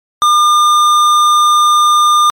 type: tone with tanh clipping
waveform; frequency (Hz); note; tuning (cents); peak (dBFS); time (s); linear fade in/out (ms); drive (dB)
sine; 1205; D6; +44; -8; 0.22-2.3; 0; 15
effects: MP3 96 kbps